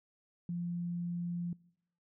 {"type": "tone", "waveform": "sine", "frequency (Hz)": 173.5, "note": "F3", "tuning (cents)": -11, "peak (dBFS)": -34, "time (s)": [0.49, 1.53], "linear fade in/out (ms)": 2, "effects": ["noise-tail reverb RT60 0.8 s tail -24 dB re dry"]}